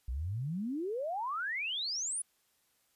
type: exponential sweep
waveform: sine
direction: up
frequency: 56.9 to 10210 Hz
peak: -33 dBFS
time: 0.08-2.22 s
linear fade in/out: 5 ms
effects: white hiss -73 dBFS RMS until 2.95 s + resampled to 32000 Hz